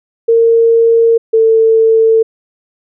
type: tone pair in turn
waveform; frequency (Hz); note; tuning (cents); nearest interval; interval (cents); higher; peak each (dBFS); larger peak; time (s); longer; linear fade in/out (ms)
sine; 459 / 447.5; A#4 / A4; -27 / +29; unison; 44; first; -5; neither; 0.28-1.18 / 1.33-2.23; neither; 10
effects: none